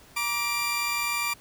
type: tone cluster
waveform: sawtooth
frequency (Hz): 949 / 1166 / 2372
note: A#5 / D6 / D7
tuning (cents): +31 / -13 / +17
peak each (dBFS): -31 / -28 / -24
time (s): 0.16-1.34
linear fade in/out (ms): 10
effects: pink hiss -53 dBFS RMS until 1.4 s